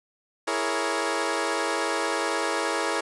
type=chord; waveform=15% pulse; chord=A# half-diminished seventh; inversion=second; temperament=equal with one note detuned; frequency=329.6 / 415.3 / 466.2 / 556.9 Hz; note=E4 / G#4 / A#4 / C#5; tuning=0 / 0 / 0 / +8 cents; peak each=-24 dBFS; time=0.47-3.01 s; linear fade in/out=10 ms; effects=resampled to 24000 Hz